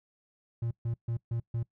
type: tone bursts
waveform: triangle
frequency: 116.54 Hz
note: A#2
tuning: in tune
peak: -27 dBFS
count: 5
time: 0.62-1.63 s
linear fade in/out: 5 ms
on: 90 ms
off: 140 ms
effects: noise-tail reverb RT60 0.1 s tail -22 dB re dry